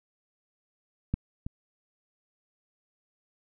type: clicks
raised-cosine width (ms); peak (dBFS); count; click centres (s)
5; -14 / -22; 2; 1.14 / 1.465
effects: none